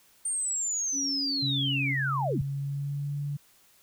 sine linear sweep, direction down, 8870 to 54.4 Hz, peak -27 dBFS, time 0.25-2.42 s, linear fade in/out 5 ms
sine tone, 277.2 Hz, C#4, in tune, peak -33 dBFS, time 0.92-1.96 s, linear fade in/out 50 ms
sine tone with pitch glide, 134.9 to 143.75 Hz, C#3 to D3, -47 to -37 cents, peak -29 dBFS, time 1.42-3.37 s, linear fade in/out 10 ms, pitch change +110 cents, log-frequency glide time 1.91-3.15 s
effects white hiss -61 dBFS RMS until 3.82 s

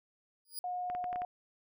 10% pulse tone with exponential growth, 4903 Hz, D#8, 26 cents flat, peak -29 dBFS, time 0.45-0.59 s, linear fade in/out 2 ms, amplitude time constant 30 ms
sine tone, 721 Hz, F#5, 45 cents flat, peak -34 dBFS, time 0.64-1.25 s, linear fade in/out 2 ms
clicks, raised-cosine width 0.5 ms, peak -29 dBFS, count 6, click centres 0.9 / 0.95 / 1.042 / 1.129 / 1.159 / 1.219 s
effects none

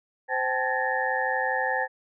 sine tone cluster, 519 / 775 / 867 / 1702 / 1827 Hz, C5 / G5 / A5 / G#6 / A#6, -14 / -20 / -26 / +42 / -35 cents, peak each -30 dBFS, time 0.28-1.88 s, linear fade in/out 50 ms, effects none

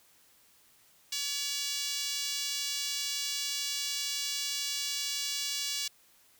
5% pulse tone with high-pass filter, 569 Hz, C#5, 45 cents sharp, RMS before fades -34 dBFS, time 1.12-5.88 s, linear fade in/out 5 ms, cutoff 3300 Hz, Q 0.99, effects white hiss -63 dBFS RMS until 6.39 s

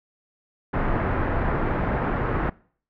pink low-pass noise, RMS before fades -24 dBFS, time 0.73-2.5 s, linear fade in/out 10 ms, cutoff 1700 Hz, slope 24 dB/octave, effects noise-tail reverb RT60 0.5 s tail -23 dB re dry

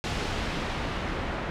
pink noise with low-pass filter sweep, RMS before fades -31 dBFS, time 0.04-1.5 s, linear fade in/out 0 ms, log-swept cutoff 4900 to 2000 Hz, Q 0.77, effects none

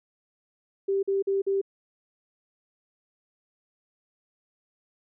sine tone bursts, 392 Hz, G4, in tune, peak -22 dBFS, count 4, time 0.88-1.615 s, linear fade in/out 10 ms, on 150 ms, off 45 ms, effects none

